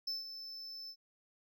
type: tone with ADSR envelope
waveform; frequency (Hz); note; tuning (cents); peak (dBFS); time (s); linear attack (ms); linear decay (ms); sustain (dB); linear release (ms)
triangle; 5274; E8; 0; -33; 0.07-0.96; 7; 160; -10; 66
effects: none